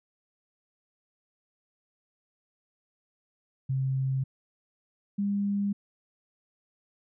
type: tone pair in turn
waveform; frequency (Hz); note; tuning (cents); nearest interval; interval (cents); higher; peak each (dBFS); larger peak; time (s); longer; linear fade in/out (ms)
sine; 133 / 201.4; C3 / G3; +29 / +47; perfect fifth; 718; second; -25; neither; 3.69-4.24 / 5.18-5.73; neither; 10
effects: none